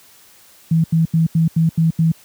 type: tone bursts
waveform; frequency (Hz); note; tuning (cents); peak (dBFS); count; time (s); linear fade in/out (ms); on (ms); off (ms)
sine; 163; E3; -19; -11; 7; 0.71-2.118; 5; 130; 83
effects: white hiss -48 dBFS RMS until 2.24 s + high-pass 60 Hz 12 dB/octave